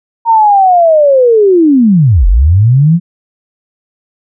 sine linear two-way sweep, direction down then up, 932.3 to 40.07 to 177.5 Hz, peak -3 dBFS, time 0.25-3 s, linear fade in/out 50 ms, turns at 2.27 s, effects none

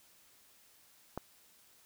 click, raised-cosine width 1 ms, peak -23 dBFS, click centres 1.176 s, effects white hiss -64 dBFS RMS until 1.85 s

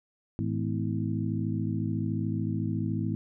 harmonic tone with a mistuned harmonic, 53.8 Hz, A1, 38 cents flat, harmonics 2 / 3 / 4 / 5 / 6, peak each -31 / -33 / -34 / -35 / -36 dBFS, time 0.39-3.15 s, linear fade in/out 0 ms, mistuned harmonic 5, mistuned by -99 cents, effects none

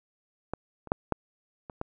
clicks, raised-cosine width 1 ms, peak -17 / -29 / -9 / -11 / -26 / -18 dBFS, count 6, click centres 0.536 / 0.873 / 0.919 / 1.123 / 1.698 / 1.814 s, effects none

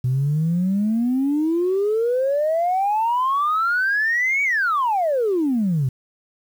sine exponential two-way sweep, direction up then down, 123.47 to 2282 to 123.47 Hz, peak -16 dBFS, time 0.04-5.89 s, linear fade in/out 5 ms, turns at 4.43 s, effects tanh soft clip ceiling -13 dBFS + 8-bit

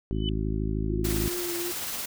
harmonic tone, 53.1 Hz, G#1, 39 cents sharp, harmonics 1 / 2 / 3 / 4 / 5 / 6 / 7, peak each -29 / -32 / -34 / -35 / -36 / -37 / -37 dBFS, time 0.11-1.28 s, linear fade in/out 0 ms
sine tone with exponential growth, 3000 Hz, F#7, 23 cents sharp, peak -27 dBFS, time 0.12-0.29 s, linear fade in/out 1 ms, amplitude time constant 35 ms
sine tone with vibrato, 349.2 Hz, F4, in tune, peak -31 dBFS, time 0.89-1.72 s, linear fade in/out 10 ms, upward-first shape triangle, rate 2.6 Hz, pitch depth 31 cents each way
white noise with tremolo, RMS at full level -32 dBFS, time 1.04-2.06 s, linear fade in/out 10 ms, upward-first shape sine, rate 18 Hz, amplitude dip 25%
effects none

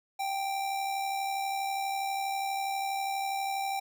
square tone with amplitude modulation, 784 Hz, G5, in tune, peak -29 dBFS, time 0.19-3.8 s, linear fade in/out 10 ms, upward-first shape sine, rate 72.3 Hz, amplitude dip 40%, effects none

